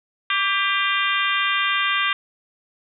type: harmonic tone with a mistuned harmonic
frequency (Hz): 398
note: G4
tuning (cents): +26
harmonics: 3 / 4 / 5 / 6 / 7 / 8 / 9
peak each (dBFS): -24 / -25 / -26 / -27 / -27 / -28 / -29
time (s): 0.3-2.13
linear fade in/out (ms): 2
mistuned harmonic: 3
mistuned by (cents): -40
effects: none